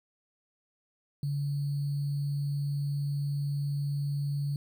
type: tone with sample-and-hold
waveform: sine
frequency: 142.8 Hz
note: D3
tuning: 48 cents flat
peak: -28 dBFS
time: 1.23-4.56 s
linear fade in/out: 2 ms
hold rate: 4410 Hz
effects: none